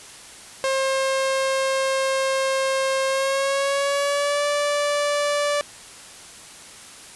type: tone with pitch glide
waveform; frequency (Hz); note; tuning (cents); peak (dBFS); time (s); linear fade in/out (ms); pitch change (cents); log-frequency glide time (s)
sawtooth; 534 to 582.3; C5 to D5; +35 to -15; -16; 0.64-5.61; 0; +150; 3.07-4.46
effects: white hiss -42 dBFS RMS until 7.15 s + resampled to 24000 Hz